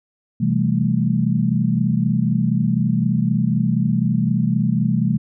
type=chord; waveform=sine; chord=A minor seventh; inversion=first; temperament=equal with one note detuned; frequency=128.05 / 164.81 / 196 / 220 Hz; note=C3 / E3 / G3 / A3; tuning=-37 / 0 / 0 / 0 cents; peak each=-21 dBFS; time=0.4-5.18 s; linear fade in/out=10 ms; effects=none